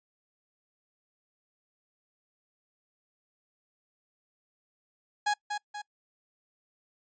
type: tone with echo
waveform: 30% pulse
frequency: 830.6 Hz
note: G#5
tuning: in tune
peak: -22 dBFS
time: 5.26-5.34 s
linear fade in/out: 10 ms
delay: 240 ms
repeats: 2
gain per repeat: -6 dB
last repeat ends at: 5.82 s
effects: noise-tail reverb RT60 0.1 s tail -24 dB re dry + resampled to 16000 Hz